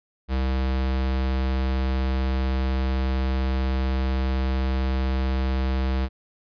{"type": "tone", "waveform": "square", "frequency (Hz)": 65.41, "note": "C2", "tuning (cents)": 0, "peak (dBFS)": -22, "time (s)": [0.28, 6.09], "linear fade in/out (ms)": 50, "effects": ["resampled to 11025 Hz"]}